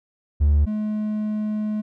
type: tone pair in turn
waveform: triangle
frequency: 73.5 / 212.9 Hz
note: D2 / G#3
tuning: +2 / +43 cents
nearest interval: octave + tritone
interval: 1841 cents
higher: second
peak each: -11 / -20 dBFS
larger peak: first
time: 0.4-0.66 / 0.66-1.82 s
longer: second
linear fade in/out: 20 ms
effects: tanh soft clip ceiling -8 dBFS